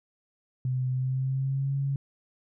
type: tone with pitch glide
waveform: sine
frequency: 128.2 to 138.2 Hz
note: C3 to C#3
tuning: -35 to -5 cents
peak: -25 dBFS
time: 0.65-1.96 s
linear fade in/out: 2 ms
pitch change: +130 cents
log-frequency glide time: 0.92-1.75 s
effects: none